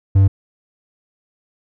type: tone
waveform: triangle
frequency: 97.2 Hz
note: G2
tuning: 14 cents flat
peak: -6 dBFS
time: 0.15-0.28 s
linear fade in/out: 10 ms
effects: none